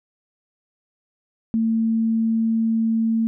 sine tone, 225.1 Hz, A3, 40 cents sharp, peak -17 dBFS, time 1.54-3.27 s, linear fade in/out 0 ms, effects none

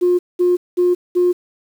sine tone bursts, 356.6 Hz, F4, 36 cents sharp, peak -10 dBFS, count 4, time 0.01-1.33 s, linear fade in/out 20 ms, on 180 ms, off 200 ms, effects tanh soft clip ceiling -7 dBFS + 7-bit

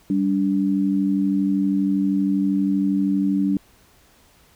sine tone pair together, 196 / 288.6 Hz, G3 / D4, 0 / -30 cents, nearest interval perfect fifth, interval 670 cents, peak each -20 dBFS, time 0.1-3.57 s, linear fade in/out 2 ms, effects pink hiss -55 dBFS RMS until 4.55 s

